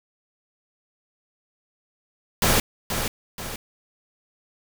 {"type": "noise with echo", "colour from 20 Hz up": "pink", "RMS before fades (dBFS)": -19, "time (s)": [2.42, 2.6], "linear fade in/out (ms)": 2, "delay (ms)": 480, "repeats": 2, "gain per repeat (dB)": -7, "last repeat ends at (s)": 3.56, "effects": []}